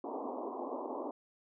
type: band-pass noise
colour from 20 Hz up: pink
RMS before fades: -40 dBFS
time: 0.04-1.11 s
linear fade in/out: 2 ms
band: 240 to 1100 Hz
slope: 96 dB/octave
effects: none